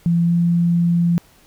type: tone with pitch glide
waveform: sine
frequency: 170 to 171.48 Hz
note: F3 to F3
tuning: -46 to -31 cents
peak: -13 dBFS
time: 0.06-1.18 s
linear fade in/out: 0 ms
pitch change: +15 cents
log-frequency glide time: 0.26-0.32 s
effects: pink hiss -52 dBFS RMS until 1.46 s